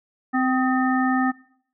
harmonic tone with a mistuned harmonic, 258.7 Hz, C4, 19 cents flat, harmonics 1 / 3 / 5 / 7, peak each -20 / -25 / -27 / -28 dBFS, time 0.33-1.32 s, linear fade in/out 20 ms, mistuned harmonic 5, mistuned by -50 cents, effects noise-tail reverb RT60 0.6 s tail -20 dB re dry

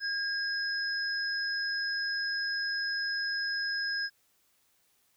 sine tone pair together, 1623 / 5111 Hz, G#6 / D#8, -40 / +46 cents, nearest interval octave + minor sixth, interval 1986 cents, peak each -31 / -34 dBFS, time 0-4.1 s, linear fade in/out 50 ms, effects white hiss -70 dBFS RMS until 5.16 s

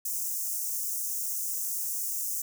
white high-pass noise, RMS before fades -32 dBFS, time 0.05-2.42 s, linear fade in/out 5 ms, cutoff 5900 Hz, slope 48 dB/octave, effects none

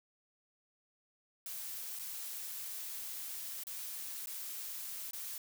blue noise with dropouts, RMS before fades -43 dBFS, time 1.46-5.38 s, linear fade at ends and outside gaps 2 ms, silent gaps 1.99-1.994 / 3.636-3.669 / 4.26-4.27 / 5.11-5.132 s, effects none

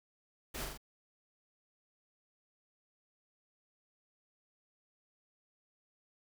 pink noise with echo, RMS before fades -41 dBFS, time 0.54-0.65 s, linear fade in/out 10 ms, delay 42 ms, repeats 3, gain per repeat -3 dB, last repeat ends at 0.776 s, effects none

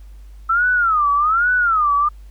sine tone with vibrato, 1306 Hz, E6, 17 cents flat, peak -13 dBFS, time 0.49-2.09 s, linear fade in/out 10 ms, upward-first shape sine, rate 1.2 Hz, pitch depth 230 cents each way, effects added 50 Hz sine -36 dBFS peak until 2.3 s + pink hiss -58 dBFS RMS until 2.3 s

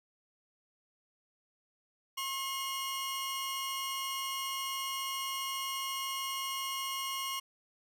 sawtooth tone pair together, 1074.8 / 2871 Hz, C6 / F7, +46 / +47 cents, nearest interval octave + perfect fourth, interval 1701 cents, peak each -33 / -35 dBFS, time 2.17-7.4 s, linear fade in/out 10 ms, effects none

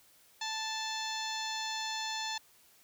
harmonic tone with a mistuned harmonic, 880 Hz, A5, in tune, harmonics 1 / 2 / 3 / 4 / 5 / 6 / 7 / 8, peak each -39 / -42 / -45 / -41 / -42 / -46 / -47 / -48 dBFS, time 0.41-2.38 s, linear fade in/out 5 ms, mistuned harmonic 5, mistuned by -48 cents, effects white hiss -63 dBFS RMS until 2.83 s

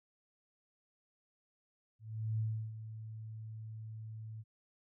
sine tone with ADSR envelope, 110 Hz, A2, in tune, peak -31 dBFS, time 1.99-4.44 s, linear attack 400 ms, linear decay 330 ms, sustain -12 dB, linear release 37 ms, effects none

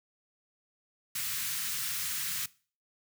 white band-stop noise, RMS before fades -34 dBFS, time 1.15-2.46 s, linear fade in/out 5 ms, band 170 to 1300 Hz, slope 24 dB/octave, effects noise-tail reverb RT60 0.4 s tail -21 dB re dry + high-pass 100 Hz 12 dB/octave

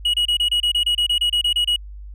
triangle tone bursts, 2907 Hz, F#7, 31 cents flat, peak -14 dBFS, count 15, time 0.05-1.762 s, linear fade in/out 5 ms, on 88 ms, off 28 ms, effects added 50 Hz sine -33 dBFS peak until 2.14 s

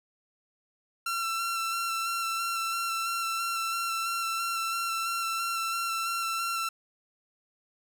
sawtooth tone with vibrato, 1352 Hz, E6, 43 cents sharp, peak -25 dBFS, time 1.06-6.69 s, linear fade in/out 5 ms, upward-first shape square, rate 3 Hz, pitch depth 15 cents each way, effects none

